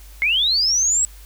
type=linear sweep; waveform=sine; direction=up; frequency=2093 to 7870 Hz; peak=-15 dBFS; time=0.22-1.05 s; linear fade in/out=0 ms; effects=added 50 Hz sine -39 dBFS peak until 1.25 s + white hiss -48 dBFS RMS until 1.25 s